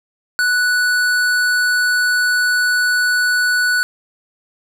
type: tone with hard clipping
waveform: sine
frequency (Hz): 1480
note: F#6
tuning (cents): 0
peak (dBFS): -15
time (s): 0.39-3.83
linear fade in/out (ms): 0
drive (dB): 14
effects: none

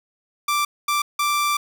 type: tone bursts at uneven times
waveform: sawtooth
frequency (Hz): 1174.7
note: D6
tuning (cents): 0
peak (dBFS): -15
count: 3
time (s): 0.48-0.65 / 0.88-1.02 / 1.19-1.57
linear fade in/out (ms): 5
effects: none

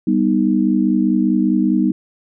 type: chord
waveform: sine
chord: G augmented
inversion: none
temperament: equal with one note detuned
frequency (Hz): 196 / 246.2 / 311.1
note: G3 / B3 / D#4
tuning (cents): 0 / -5 / 0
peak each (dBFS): -17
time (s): 0.07-1.92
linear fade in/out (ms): 5
effects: none

